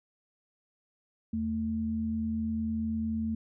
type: tone pair together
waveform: sine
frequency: 82.41 / 222.8 Hz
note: E2 / A3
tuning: 0 / +22 cents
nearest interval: octave + perfect fourth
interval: 1722 cents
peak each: -37 / -29 dBFS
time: 1.33-3.35 s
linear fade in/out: 5 ms
effects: none